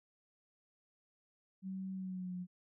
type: tone with pitch glide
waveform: sine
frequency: 190 to 180.17 Hz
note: F#3 to F#3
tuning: +46 to -46 cents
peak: -39 dBFS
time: 1.62-2.47 s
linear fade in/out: 50 ms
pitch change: -92 cents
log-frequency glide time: 1.93-2.36 s
effects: none